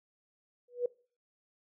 sine tone with exponential growth, 487.8 Hz, B4, 21 cents flat, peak -24 dBFS, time 0.68-0.86 s, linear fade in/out 5 ms, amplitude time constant 37 ms, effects noise-tail reverb RT60 0.4 s tail -22 dB re dry

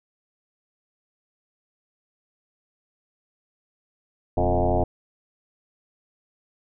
sine tone with frequency modulation, 349.2 Hz, F4, in tune, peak -18 dBFS, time 4.37-4.84 s, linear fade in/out 5 ms, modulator 91.8 Hz, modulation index 4.6, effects none

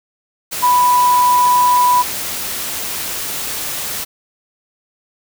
sine tone in noise, 987.8 Hz, B5, in tune, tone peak -9 dBFS, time 0.62-2.03 s, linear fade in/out 20 ms, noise white, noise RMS -23 dBFS, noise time 0.51-4.05 s, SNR +11 dB, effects none

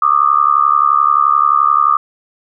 sine tone with amplitude modulation, 1209 Hz, D6, 50 cents sharp, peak -4 dBFS, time 0.02-1.97 s, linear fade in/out 5 ms, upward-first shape sine, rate 71.5 Hz, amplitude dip 100%, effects none

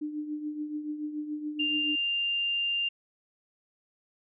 sine tone with tremolo, 300.6 Hz, D4, 40 cents sharp, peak -29 dBFS, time 0.01-1.96 s, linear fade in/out 10 ms, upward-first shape triangle, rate 7 Hz, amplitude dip 65%
sine tone, 2794 Hz, F7, in tune, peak -26 dBFS, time 1.59-2.89 s, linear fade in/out 10 ms
effects none

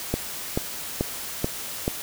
click train, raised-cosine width 2 ms, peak -9 dBFS, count 5, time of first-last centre 0.14-1.879 s, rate 2.3 Hz, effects white hiss -34 dBFS RMS until 2.02 s

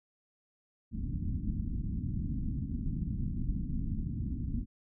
pink low-pass noise, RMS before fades -34 dBFS, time 0.91-4.66 s, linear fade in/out 50 ms, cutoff 270 Hz, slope 48 dB/octave, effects none

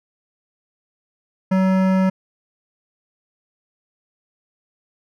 sine tone with hard clipping, 188.7 Hz, F#3, 34 cents sharp, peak -16 dBFS, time 1.51-2.1 s, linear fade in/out 10 ms, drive 16 dB, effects none

